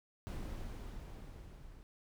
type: noise with level ramp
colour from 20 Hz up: brown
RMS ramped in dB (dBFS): -40 to -55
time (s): 0.27-1.83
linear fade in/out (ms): 0
effects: none